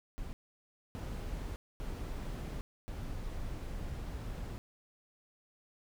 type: noise bursts at uneven times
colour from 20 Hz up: brown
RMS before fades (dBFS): -40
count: 4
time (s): 0.18-0.33 / 0.95-1.56 / 1.8-2.61 / 2.88-4.58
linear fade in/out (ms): 0
effects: none